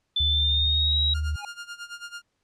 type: tone with pitch glide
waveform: sine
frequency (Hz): 3520 to 3839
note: A7 to B7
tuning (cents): 0 to -50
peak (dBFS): -21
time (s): 0.16-1.14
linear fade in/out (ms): 5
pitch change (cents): +150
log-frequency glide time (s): 0.28-0.98
type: tone with vibrato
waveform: sine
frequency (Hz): 75.7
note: D#2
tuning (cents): -47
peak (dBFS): -24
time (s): 0.2-1.36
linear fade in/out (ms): 5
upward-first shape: sine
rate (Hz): 2.2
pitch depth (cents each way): 11
type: tone with tremolo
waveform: sawtooth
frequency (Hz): 1409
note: F6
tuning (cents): +15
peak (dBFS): -30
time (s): 1.14-2.22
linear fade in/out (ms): 10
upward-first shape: sine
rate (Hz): 9.1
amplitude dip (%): 85
type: tone with exponential growth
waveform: square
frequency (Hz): 826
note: G#5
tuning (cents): -10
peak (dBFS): -30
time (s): 1.34-1.45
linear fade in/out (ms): 2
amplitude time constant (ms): 22
effects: pink hiss -75 dBFS RMS until 2.43 s + low-pass 8000 Hz 12 dB/octave

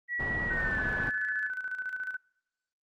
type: tone with pitch glide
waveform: sine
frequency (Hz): 1931 to 1720.3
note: B6 to A6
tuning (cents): -39 to -39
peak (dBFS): -30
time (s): 0.08-1.51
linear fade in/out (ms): 50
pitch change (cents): -200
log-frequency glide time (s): 0.45-0.83
type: low-pass noise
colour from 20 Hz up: pink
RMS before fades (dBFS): -36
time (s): 0.19-1.1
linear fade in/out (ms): 10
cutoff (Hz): 1500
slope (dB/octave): 12
type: tone with tremolo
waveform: sine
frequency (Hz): 1509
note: F#6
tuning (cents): +34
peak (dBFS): -31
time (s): 0.5-2.17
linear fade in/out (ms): 10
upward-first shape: square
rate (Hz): 14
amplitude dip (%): 60
effects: noise-tail reverb RT60 0.8 s tail -25 dB re dry + Opus 32 kbps

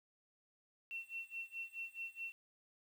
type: tone with tremolo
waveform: sine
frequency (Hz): 2709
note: E7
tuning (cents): +47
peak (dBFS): -40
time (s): 0.91-2.32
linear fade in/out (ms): 0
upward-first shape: sine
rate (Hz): 4.7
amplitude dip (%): 95
effects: 11-bit

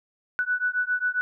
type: beating tone pair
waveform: sine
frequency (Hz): 1480 / 1487.4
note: F#6 / F#6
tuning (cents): 0 / +9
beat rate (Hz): 7.4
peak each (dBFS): -26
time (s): 0.39-1.21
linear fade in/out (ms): 0
effects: none

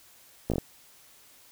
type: slowing click train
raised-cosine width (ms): 2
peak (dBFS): -14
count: 5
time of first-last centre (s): 0.5-0.582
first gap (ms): 17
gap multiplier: 1.13
effects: white hiss -56 dBFS RMS until 1.51 s

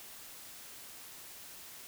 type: silence
effects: white hiss -50 dBFS RMS until 1.87 s

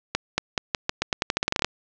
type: accelerating click train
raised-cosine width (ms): 0.2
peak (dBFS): -4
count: 17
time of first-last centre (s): 0.15-1.646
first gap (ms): 230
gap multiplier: 0.86
effects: low-pass 7000 Hz 12 dB/octave

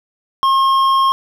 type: tone with hard clipping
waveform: sine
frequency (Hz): 1074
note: C6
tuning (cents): +45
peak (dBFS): -12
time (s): 0.43-1.12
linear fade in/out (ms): 0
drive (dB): 7
effects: none

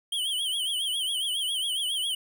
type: tone with vibrato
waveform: square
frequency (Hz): 3136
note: G7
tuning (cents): 0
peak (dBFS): -27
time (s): 0.12-2.15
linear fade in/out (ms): 5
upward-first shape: triangle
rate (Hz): 7.3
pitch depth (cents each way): 130
effects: none

